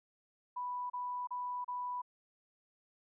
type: tone bursts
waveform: sine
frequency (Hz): 987.8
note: B5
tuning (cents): 0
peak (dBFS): -36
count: 4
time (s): 0.56-2.019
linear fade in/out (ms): 10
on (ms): 340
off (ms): 33
effects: none